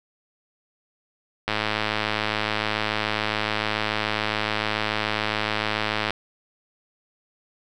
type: click train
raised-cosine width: 0.3 ms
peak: -7 dBFS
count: 496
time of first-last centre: 1.48-6.106 s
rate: 107 Hz
effects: none